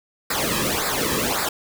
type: noise with flanger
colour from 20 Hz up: pink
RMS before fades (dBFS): -23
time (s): 0.3-1.49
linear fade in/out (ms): 5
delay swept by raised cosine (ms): 0.32 to 1.42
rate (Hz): 1.8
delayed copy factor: -0.85
effects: none